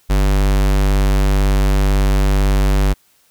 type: tone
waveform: square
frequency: 49 Hz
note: G1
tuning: in tune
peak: -12 dBFS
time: 0.09-2.94 s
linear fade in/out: 20 ms
effects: white hiss -56 dBFS RMS until 3.3 s